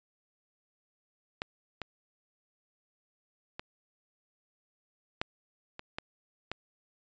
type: clicks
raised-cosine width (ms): 0.3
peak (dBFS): -17 / -20 / -22 / -14 / -25 / -19 / -19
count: 7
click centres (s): 1.419 / 1.817 / 3.595 / 5.215 / 5.794 / 5.985 / 6.516
effects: resampled to 16000 Hz